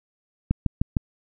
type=click train; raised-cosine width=5 ms; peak=-8 dBFS; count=4; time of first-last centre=0.51-0.968 s; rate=6.55 Hz; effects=none